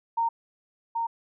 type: tone with echo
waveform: sine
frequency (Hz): 922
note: A#5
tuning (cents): -19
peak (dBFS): -22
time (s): 0.17-0.29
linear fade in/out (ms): 10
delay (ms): 780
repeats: 1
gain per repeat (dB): -3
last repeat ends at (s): 1.07
effects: none